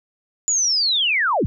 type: linear sweep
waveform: sine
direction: down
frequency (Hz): 7040 to 51.91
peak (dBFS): -16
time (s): 0.48-1.46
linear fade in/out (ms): 0
effects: none